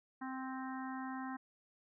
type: harmonic tone with a mistuned harmonic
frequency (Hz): 261.6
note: C4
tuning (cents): 0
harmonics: 1 / 3 / 4 / 5 / 6 / 7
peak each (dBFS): -42 / -47 / -48 / -53 / -52 / -53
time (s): 0.21-1.37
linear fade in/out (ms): 10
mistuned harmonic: 7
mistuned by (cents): +19
effects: none